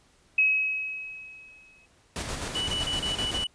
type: tone with exponential decay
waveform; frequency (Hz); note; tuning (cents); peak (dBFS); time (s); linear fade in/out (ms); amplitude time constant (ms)
sine; 2556; D#7; +46; -17; 0.38-1.86; 5; 320
type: noise with tremolo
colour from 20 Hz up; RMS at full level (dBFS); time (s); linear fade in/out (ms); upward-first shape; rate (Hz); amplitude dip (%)
pink; -32; 2.16-3.44; 0; square; 7.8; 35
type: tone bursts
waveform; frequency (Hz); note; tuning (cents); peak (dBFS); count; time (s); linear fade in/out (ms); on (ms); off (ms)
triangle; 2960; F#7; 0; -26; 6; 2.55-3.47; 5; 130; 28
effects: pink hiss -62 dBFS RMS until 3.54 s + resampled to 22050 Hz